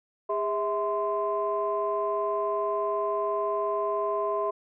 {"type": "tone cluster", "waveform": "sine", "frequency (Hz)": [407.4, 649, 1035], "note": ["G#4", "E5", "C6"], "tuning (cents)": [-33, -27, -19], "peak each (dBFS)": -29, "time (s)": [0.29, 4.51], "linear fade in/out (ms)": 10, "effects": ["tanh soft clip ceiling -16 dBFS"]}